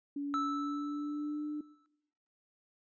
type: tone with pitch glide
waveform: sine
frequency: 284.9 to 299.1 Hz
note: C#4 to D4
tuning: +48 to +32 cents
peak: -34 dBFS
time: 0.16-1.61 s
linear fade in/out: 5 ms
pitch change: +84 cents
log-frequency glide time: 0.43-1.43 s
type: tone with exponential decay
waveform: triangle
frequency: 1314 Hz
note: E6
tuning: 6 cents flat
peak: -28 dBFS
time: 0.34-1.86 s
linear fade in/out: 0 ms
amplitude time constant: 330 ms
effects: noise-tail reverb RT60 1.0 s tail -23 dB re dry + resampled to 16000 Hz